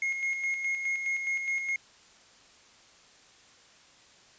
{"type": "tone with tremolo", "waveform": "triangle", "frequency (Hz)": 2154, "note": "C7", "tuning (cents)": 50, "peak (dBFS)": -25, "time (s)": [0.02, 1.76], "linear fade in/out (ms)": 2, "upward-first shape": "square", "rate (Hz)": 4.8, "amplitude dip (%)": 45, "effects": ["white hiss -57 dBFS RMS until 4.38 s", "resampled to 16000 Hz"]}